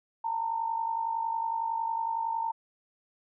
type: tone with amplitude modulation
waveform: sine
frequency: 910 Hz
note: A#5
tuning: 42 cents flat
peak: -25 dBFS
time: 0.24-2.52 s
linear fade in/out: 10 ms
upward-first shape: sine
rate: 50.9 Hz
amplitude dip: 65%
effects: none